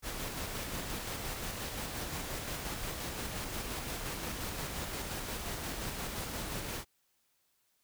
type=noise with tremolo; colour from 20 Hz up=pink; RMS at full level=-38 dBFS; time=0.02-6.85 s; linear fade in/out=50 ms; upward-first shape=square; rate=5.7 Hz; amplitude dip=25%; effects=white hiss -75 dBFS RMS until 7.83 s